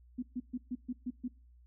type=tone bursts; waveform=sine; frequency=248.4 Hz; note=B3; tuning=10 cents sharp; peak=-33 dBFS; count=7; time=0.18-1.282 s; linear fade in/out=10 ms; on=46 ms; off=130 ms; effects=noise-tail reverb RT60 0.4 s tail -22 dB re dry + added 60 Hz sine -57 dBFS peak until 1.66 s